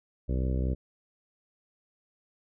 harmonic tone, 64.2 Hz, C2, 32 cents flat, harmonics 1 / 2 / 3 / 4 / 5 / 6 / 7 / 8 / 9, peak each -27 / -33 / -37 / -39 / -41 / -43 / -44 / -45 / -46 dBFS, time 0.28-0.75 s, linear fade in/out 20 ms, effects none

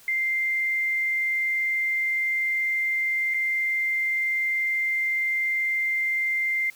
sine tone with dropouts, 2093 Hz, C7, in tune, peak -22 dBFS, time 0.08-6.7 s, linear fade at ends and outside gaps 2 ms, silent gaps 3.339-3.343 s, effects white hiss -52 dBFS RMS until 6.75 s

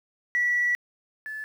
sine tone pair in turn, 1947 / 1733.2 Hz, B6 / A6, -25 / -27 cents, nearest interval major second, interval 202 cents, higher first, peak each -20 / -32 dBFS, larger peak first, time 0.35-0.75 / 1.26-1.44 s, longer first, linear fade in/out 0 ms, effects tanh soft clip ceiling -16 dBFS + 9-bit

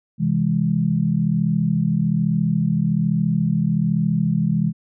sine chord, C augmented, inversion none, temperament equal with one note detuned, 130.81 / 164.81 / 206 Hz, C3 / E3 / G#3, 0 / 0 / -14 cents, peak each -24 / -19 / -21 dBFS, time 0.18-4.73 s, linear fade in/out 50 ms, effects none

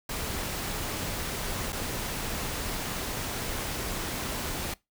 pink noise with dropouts, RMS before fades -33 dBFS, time 0.09-4.74 s, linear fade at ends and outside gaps 5 ms, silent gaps 1.723-1.727 s, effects noise-tail reverb RT60 0.2 s tail -22 dB re dry

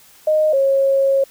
sine tone pair in turn, 618 / 544.8 Hz, D#5 / C#5, -12 / -30 cents, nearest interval major second, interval 218 cents, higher first, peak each -12 dBFS, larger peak neither, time 0.27-0.53 / 0.53-1.24 s, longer second, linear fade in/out 5 ms, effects white hiss -48 dBFS RMS until 1.3 s

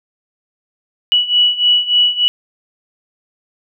sine beating tone pair, 2939 / 2942.4 Hz, F#7 / F#7, -12 / -10 cents, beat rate 3.4 Hz, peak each -15 / -12 dBFS, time 1.12-2.28 s, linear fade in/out 0 ms, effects none

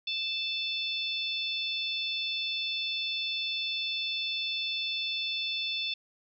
harmonic tone, 880 Hz, A5, in tune, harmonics 3 / 4 / 5 / 6, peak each -35 / -32 / -40 / -42 dBFS, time 0.07-5.94 s, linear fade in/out 5 ms, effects none

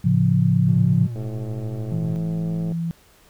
sine chord, A augmented, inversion none, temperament equal, 110 / 138.59 / 174.61 Hz, A2 / C#3 / E#3, 0 / 0 / 0 cents, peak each -20 / -19 / -18 dBFS, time 0.04-1.07 s, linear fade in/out 10 ms
triangle tone with vibrato, 120 Hz, B2, 49 cents flat, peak -25 dBFS, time 0.68-2.16 s, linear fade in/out 0 ms, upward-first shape sine, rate 5.9 Hz, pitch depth 70 cents each way
click train, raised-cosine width 2 ms, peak -22 dBFS, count 168, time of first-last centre 1.16-2.721 s, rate 107 Hz
sine tone with pitch glide, 164.81 to 167.11 Hz, E3 to E3, 0 to +24 cents, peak -22 dBFS, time 1.92-2.91 s, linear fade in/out 0 ms, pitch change +24 cents, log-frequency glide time 2.02-2.7 s
effects pink hiss -54 dBFS RMS until 3.29 s

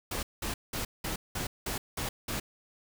pink noise bursts, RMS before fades -34 dBFS, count 8, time 0.11-2.4 s, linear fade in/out 5 ms, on 120 ms, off 190 ms, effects none

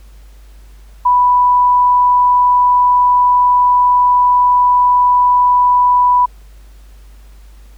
sine tone, 987.8 Hz, B5, in tune, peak -7 dBFS, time 1.05-6.26 s, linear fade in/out 10 ms, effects added 50 Hz sine -36 dBFS peak until 7.77 s + pink hiss -51 dBFS RMS until 7.77 s

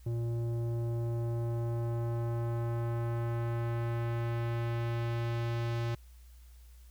square tone with low-pass filter sweep, 117.1 Hz, A#2, 8 cents sharp, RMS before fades -33 dBFS, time 0.06-5.95 s, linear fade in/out 5 ms, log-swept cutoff 390 to 4500 Hz, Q 0.84, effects added 60 Hz sine -51 dBFS peak until 6.9 s + white hiss -66 dBFS RMS until 6.9 s

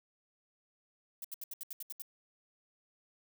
violet noise bursts, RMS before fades -42 dBFS, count 9, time 1.22-2.021 s, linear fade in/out 2 ms, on 25 ms, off 72 ms, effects none

